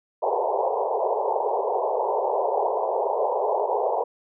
pink band-pass noise, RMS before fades -24 dBFS, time 0.22-4.04 s, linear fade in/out 10 ms, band 400 to 980 Hz, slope 96 dB/octave, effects none

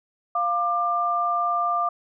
sine tone pair together, 698.5 / 1190.9 Hz, F5 / D6, 0 / +24 cents, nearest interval major sixth, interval 924 cents, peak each -25 / -22 dBFS, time 0.35-1.89 s, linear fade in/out 5 ms, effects none

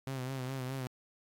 sawtooth tone with vibrato, 130.81 Hz, C3, in tune, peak -32 dBFS, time 0.07-0.87 s, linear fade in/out 0 ms, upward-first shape sine, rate 4.8 Hz, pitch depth 58 cents each way, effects AAC 64 kbps

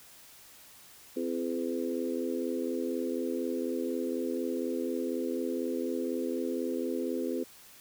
harmonic tone with a mistuned harmonic, 84.1 Hz, E2, 35 cents sharp, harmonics 3 / 4 / 5 / 6, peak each -34 / -35 / -36 / -37 dBFS, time 1.16-7.44 s, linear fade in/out 10 ms, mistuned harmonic 3, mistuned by +41 cents, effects white hiss -54 dBFS RMS until 7.8 s

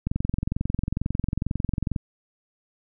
click train, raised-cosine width 5 ms, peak -12 dBFS, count 43, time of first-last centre 0.07-1.962 s, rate 22.2 Hz, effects none

